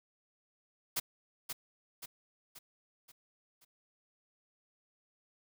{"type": "noise with echo", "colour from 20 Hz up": "white", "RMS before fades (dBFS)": -33, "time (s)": [0.96, 1], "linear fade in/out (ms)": 10, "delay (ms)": 530, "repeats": 5, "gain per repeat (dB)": -6, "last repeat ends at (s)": 3.65, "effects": []}